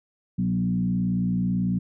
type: tone with frequency modulation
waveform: sine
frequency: 183.7 Hz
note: F#3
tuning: 12 cents flat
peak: -21 dBFS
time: 0.38-1.79 s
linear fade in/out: 10 ms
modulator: 58.2 Hz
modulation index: 0.91
effects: none